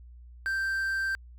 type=tone with quantisation; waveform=triangle; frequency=1568 Hz; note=G6; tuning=in tune; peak=-25 dBFS; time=0.46-1.15 s; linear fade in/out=0 ms; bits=8; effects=added 60 Hz sine -46 dBFS peak until 1.38 s